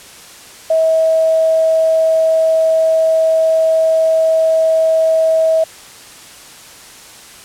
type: tone with quantisation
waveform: sine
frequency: 644 Hz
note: E5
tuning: 41 cents flat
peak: -9 dBFS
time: 0.7-5.64 s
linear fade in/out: 5 ms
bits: 6
effects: white hiss -37 dBFS RMS until 7.44 s + low-pass 10000 Hz 12 dB/octave